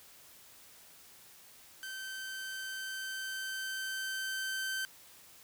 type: tone with level ramp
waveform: sawtooth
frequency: 1547 Hz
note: G6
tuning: 23 cents flat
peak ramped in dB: -37 to -30 dBFS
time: 1.83-4.85 s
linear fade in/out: 0 ms
effects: white hiss -57 dBFS RMS until 5.43 s